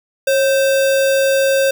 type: tone with sample-and-hold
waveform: sine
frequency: 544 Hz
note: C#5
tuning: 33 cents flat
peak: -11 dBFS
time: 0.27-1.71 s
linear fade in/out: 5 ms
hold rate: 2100 Hz
effects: none